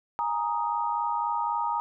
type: chord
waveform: sine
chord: Ab suspended second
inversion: none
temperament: just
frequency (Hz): 830.6 / 934.4 / 1245.9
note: Ab5 / Bb5 / Eb6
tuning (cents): 0 / +4 / +2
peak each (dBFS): -32 / -27 / -32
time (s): 0.19-1.8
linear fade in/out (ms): 0
effects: none